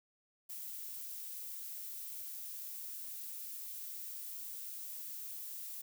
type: noise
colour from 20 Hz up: violet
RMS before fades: -45 dBFS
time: 0.49-5.82 s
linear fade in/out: 10 ms
effects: none